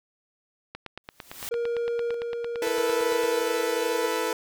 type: click train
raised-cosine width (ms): 0.3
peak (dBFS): -20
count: 23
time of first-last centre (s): 0.75-3.236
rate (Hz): 8.85
type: noise with exponential growth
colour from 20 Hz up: white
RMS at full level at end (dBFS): -33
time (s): 1.04-1.49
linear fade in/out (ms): 1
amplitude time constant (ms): 96
type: tone with tremolo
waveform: triangle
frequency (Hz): 471.3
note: A#4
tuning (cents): +19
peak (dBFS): -23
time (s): 1.51-4.07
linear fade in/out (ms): 10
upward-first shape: square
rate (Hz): 0.79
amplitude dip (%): 35
type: chord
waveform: sawtooth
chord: E suspended fourth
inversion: none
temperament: equal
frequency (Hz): 329.6 / 440 / 493.9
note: E4 / A4 / B4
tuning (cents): 0 / 0 / 0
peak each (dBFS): -29 / -25 / -25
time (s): 2.62-4.33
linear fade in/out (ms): 2
effects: none